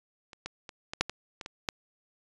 clicks, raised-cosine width 0.2 ms, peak -29 / -19 / -25 / -18 / -6 / -18 / -22 / -22 / -11 dBFS, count 9, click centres 0.332 / 0.46 / 0.692 / 0.935 / 1.01 / 1.096 / 1.412 / 1.461 / 1.688 s, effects resampled to 22050 Hz

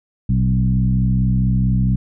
sine tone with frequency modulation, 123.3 Hz, B2, 2 cents flat, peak -13 dBFS, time 0.29-1.96 s, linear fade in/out 5 ms, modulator 64.5 Hz, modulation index 1.2, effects none

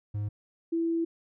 triangle / sine tone pair in turn, 103.9 / 332 Hz, G#2 / E4, +1 / +12 cents, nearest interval octave + minor sixth, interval 2011 cents, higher second, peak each -27 / -25 dBFS, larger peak second, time 0.14-0.29 / 0.72-1.05 s, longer second, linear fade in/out 10 ms, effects none

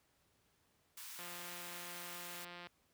white high-pass noise, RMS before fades -50 dBFS, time 0.97-2.45 s, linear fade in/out 5 ms, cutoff 910 Hz, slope 48 dB/octave
click train, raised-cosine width 0.3 ms, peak -34 dBFS, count 260, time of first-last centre 1.19-2.67 s, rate 175 Hz
effects pink hiss -75 dBFS RMS until 2.93 s + high-pass 60 Hz 12 dB/octave

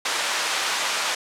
pink band-pass noise, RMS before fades -25 dBFS, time 0.05-1.15 s, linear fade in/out 5 ms, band 890 to 7600 Hz, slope 12 dB/octave, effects low-pass 12000 Hz 12 dB/octave

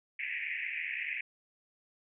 white band-pass noise, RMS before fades -37 dBFS, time 0.19-1.21 s, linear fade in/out 5 ms, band 1800 to 2600 Hz, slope 96 dB/octave, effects none

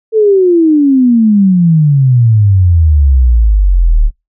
sine exponential sweep, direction down, 450 to 35.77 Hz, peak -4 dBFS, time 0.12-4.11 s, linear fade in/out 50 ms, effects noise-tail reverb RT60 0.2 s tail -24 dB re dry

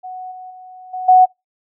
sine tone with level steps, 740 Hz, F#5, in tune, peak -27 / -31 / -35 / -22 / -5 dBFS, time 0.03-1.26 s, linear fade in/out 20 ms, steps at 0.31 / 0.5 / 0.93 / 1.08 s, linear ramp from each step 10 ms, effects noise-tail reverb RT60 0.2 s tail -26 dB re dry

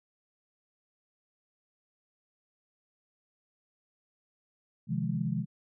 sine chord, F minor seventh, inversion second, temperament just, 130.96 / 157.15 / 174.61 / 209.5 Hz, C3 / Eb3 / F3 / Ab3, +2 / +18 / 0 / +15 cents, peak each -34 dBFS, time 4.87-5.46 s, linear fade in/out 50 ms, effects none

